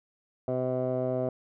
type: tone with low-pass filter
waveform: 15% pulse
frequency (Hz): 127.9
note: C3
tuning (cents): -39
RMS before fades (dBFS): -29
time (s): 0.48-1.29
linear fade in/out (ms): 2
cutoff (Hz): 670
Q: 5.5
effects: none